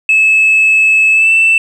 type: tone with pitch glide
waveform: sine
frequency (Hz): 2600 to 2661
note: E7 to E7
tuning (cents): -24 to +16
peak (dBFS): -4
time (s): 0.09-1.58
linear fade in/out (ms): 2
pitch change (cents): +40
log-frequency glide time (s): 1.12-1.31
effects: tanh soft clip ceiling -3 dBFS + 7-bit